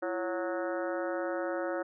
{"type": "harmonic tone with a mistuned harmonic", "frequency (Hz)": 183.7, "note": "F#3", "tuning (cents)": -12, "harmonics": [2, 3, 4, 5, 6, 7, 8, 9, 10], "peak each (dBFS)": [-35, -34, -41, -46, -49, -43, -42, -50, -50], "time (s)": [0.02, 1.83], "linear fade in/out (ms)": 10, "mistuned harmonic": 2, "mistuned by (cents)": -140, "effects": []}